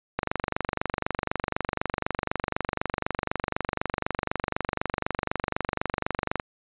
click train, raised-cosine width 0.5 ms, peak -10 dBFS, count 150, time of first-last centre 0.19-6.398 s, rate 24 Hz, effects resampled to 8000 Hz

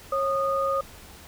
sine tone pair together, 545.5 / 1231 Hz, C#5 / D#6, -28 / -19 cents, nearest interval octave + major second, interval 1409 cents, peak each -25 dBFS, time 0.12-0.81 s, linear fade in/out 5 ms, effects added 75 Hz sine -53 dBFS peak until 1.27 s + pink hiss -47 dBFS RMS until 1.27 s

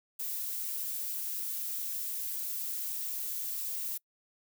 violet noise, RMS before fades -36 dBFS, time 0.19-3.98 s, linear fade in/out 10 ms, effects noise-tail reverb RT60 0.1 s tail -25 dB re dry

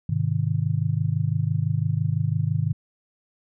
sine chord, Ab major, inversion none, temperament just, 103.83 / 129.78 / 155.74 Hz, Ab2 / C3 / Eb3, 0 / -14 / +2 cents, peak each -25 dBFS, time 0.09-2.73 s, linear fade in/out 5 ms, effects none

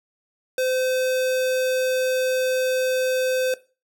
square tone, 514 Hz, C5, 31 cents flat, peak -21 dBFS, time 0.58-3.54 s, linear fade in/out 2 ms, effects noise-tail reverb RT60 0.3 s tail -17 dB re dry

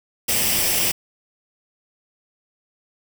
white noise with comb filter, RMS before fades -20 dBFS, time 0.28-0.92 s, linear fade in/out 10 ms, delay 0.37 ms, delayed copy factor +0.55, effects none

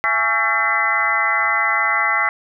harmonic tone with a mistuned harmonic, 224.8 Hz, A3, 37 cents sharp, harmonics 3 / 4 / 5 / 6 / 7 / 8 / 9, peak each -30 / -25 / -23 / -22 / -28 / -27 / -18 dBFS, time 0.04-2.29 s, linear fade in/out 0 ms, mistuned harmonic 4, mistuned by -120 cents, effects none

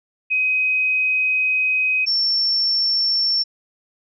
sine tone pair in turn, 2520 / 5427 Hz, D#7 / E8, +21 / +49 cents, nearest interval octave + minor second, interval 1328 cents, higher second, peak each -16 dBFS, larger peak neither, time 0.3-2.06 / 2.06-3.44 s, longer first, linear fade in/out 20 ms, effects none

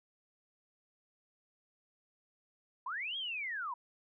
sine linear two-way sweep, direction up then down, 932.3 to 3318 to 932.3 Hz, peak -36 dBFS, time 2.86-3.74 s, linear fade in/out 5 ms, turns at 3.17 s, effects none

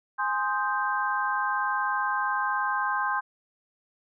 sine chord, Ab major seventh, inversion none, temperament equal, 830.6 / 1046.5 / 1244.5 / 1568 Hz, Ab5 / C6 / Eb6 / G6, 0 / 0 / 0 / 0 cents, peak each -31 / -28 / -34 / -29 dBFS, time 0.18-3.21 s, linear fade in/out 20 ms, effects none

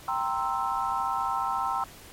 sine chord, C dominant seventh, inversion second, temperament equal, 784 / 932.3 / 1046.5 / 1318.5 Hz, G5 / Bb5 / C6 / E6, 0 / 0 / 0 / 0 cents, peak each -31 dBFS, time 0.08-1.84 s, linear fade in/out 2 ms, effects pink hiss -48 dBFS RMS until 2.12 s + MP3 64 kbps

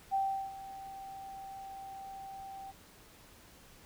sine tone with ADSR envelope, 779 Hz, G5, 11 cents flat, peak -27 dBFS, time 0.11-2.72 s, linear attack 31 ms, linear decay 370 ms, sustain -16 dB, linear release 21 ms, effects pink hiss -58 dBFS RMS until 3.85 s

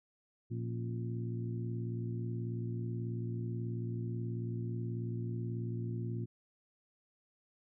harmonic tone with a mistuned harmonic, 58.4 Hz, A#1, 4 cents sharp, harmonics 2 / 3 / 4 / 5 / 6, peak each -36 / -45 / -45 / -50 / -46 dBFS, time 0.5-6.26 s, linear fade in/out 20 ms, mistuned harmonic 5, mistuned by -90 cents, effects none

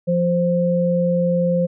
sine tone pair together, 174.61 / 523.2 Hz, F3 / C5, 0 / 0 cents, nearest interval octave + perfect fifth, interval 1900 cents, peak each -18 dBFS, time 0.07-1.67 s, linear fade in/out 20 ms, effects none

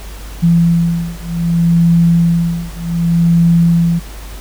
sine beating tone pair, 168.8 / 169.45 Hz, E3 / E3, +41 / +48 cents, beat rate 0.65 Hz, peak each -12 dBFS, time 0.42-4 s, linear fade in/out 20 ms, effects added 50 Hz sine -27 dBFS peak until 4.4 s + pink hiss -35 dBFS RMS until 4.4 s

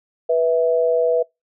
sine tone pair together, 490.7 / 655 Hz, B4 / E5, -11 / -11 cents, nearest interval perfect fourth, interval 500 cents, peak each -16 / -19 dBFS, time 0.29-1.23 s, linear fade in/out 10 ms, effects noise-tail reverb RT60 0.2 s tail -26 dB re dry

